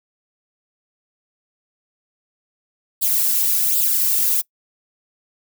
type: noise with flanger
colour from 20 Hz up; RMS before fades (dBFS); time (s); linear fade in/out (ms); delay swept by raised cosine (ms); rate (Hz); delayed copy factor
violet; -18; 3.01-4.42; 20; 0.24 to 2.24; 1.3; +1
effects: noise-tail reverb RT60 0.1 s tail -23 dB re dry